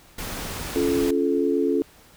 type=noise; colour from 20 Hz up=pink; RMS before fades=-32 dBFS; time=0.18-1.11 s; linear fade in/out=5 ms
type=chord; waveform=sine; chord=Db augmented; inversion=none; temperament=just; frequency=277.2 / 346.5 / 433.1 Hz; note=Db4 / F4 / A4; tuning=0 / -14 / -27 cents; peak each=-23 / -24 / -23 dBFS; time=0.76-1.82 s; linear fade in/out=0 ms
effects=pink hiss -52 dBFS RMS until 2.16 s